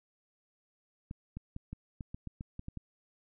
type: clicks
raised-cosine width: 5 ms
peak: -28 dBFS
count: 11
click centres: 1.111 / 1.37 / 1.564 / 1.73 / 2.008 / 2.145 / 2.273 / 2.409 / 2.594 / 2.684 / 2.773 s
effects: none